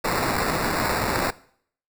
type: noise with sample-and-hold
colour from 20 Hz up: violet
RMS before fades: -24 dBFS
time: 0.04-1.31 s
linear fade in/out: 10 ms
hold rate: 3150 Hz
effects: noise-tail reverb RT60 0.6 s tail -20 dB re dry